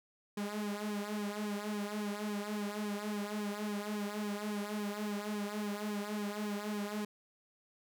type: tone with flanger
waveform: sawtooth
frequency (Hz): 207.7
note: G#3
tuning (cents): 0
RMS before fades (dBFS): -38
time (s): 0.37-7.05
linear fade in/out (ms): 5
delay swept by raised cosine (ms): 1.4 to 4.5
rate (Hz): 3.6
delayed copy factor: -1
effects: none